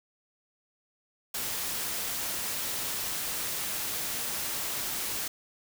white noise, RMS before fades -33 dBFS, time 1.34-5.28 s, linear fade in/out 5 ms, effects none

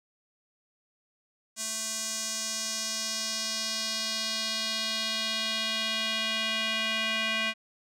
square tone with band-pass filter sweep, 220.9 Hz, A3, 7 cents sharp, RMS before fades -31 dBFS, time 1.56-7.54 s, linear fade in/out 50 ms, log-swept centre 7300 to 2600 Hz, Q 2.2, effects none

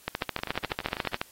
two click trains, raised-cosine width 0.3 ms, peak -18 / -11 dBFS, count 10 / 17, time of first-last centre 0.39-1.134 / 0.08-1.215 s, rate 12.1 / 14.1 Hz, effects white hiss -55 dBFS RMS until 1.31 s + AAC 48 kbps

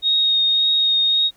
sine tone with vibrato, 3729 Hz, A#7, in tune, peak -14 dBFS, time 0.02-1.31 s, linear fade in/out 50 ms, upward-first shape triangle, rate 1.8 Hz, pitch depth 14 cents each way, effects pink hiss -57 dBFS RMS until 1.36 s

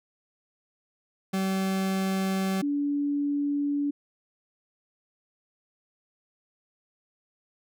40% pulse / sine tone pair in turn, 191.3 / 287.2 Hz, G3 / D4, -42 / -39 cents, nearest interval perfect fifth, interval 703 cents, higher second, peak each -24 dBFS, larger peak neither, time 1.33-2.62 / 2.62-3.91 s, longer neither, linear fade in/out 10 ms, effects none

